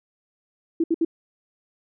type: tone bursts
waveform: sine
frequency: 329.6 Hz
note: E4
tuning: in tune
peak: -17 dBFS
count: 3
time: 0.8-1.049 s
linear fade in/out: 5 ms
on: 39 ms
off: 66 ms
effects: none